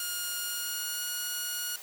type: tone with pitch glide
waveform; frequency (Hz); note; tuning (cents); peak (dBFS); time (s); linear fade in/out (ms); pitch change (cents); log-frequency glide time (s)
5% pulse; 1425 to 1444.9; F6 to F#6; +34 to -42; -21; 0-1.76; 2; +24; 0.32-1.11
effects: white hiss -46 dBFS RMS until 1.82 s + high-pass 400 Hz 12 dB/octave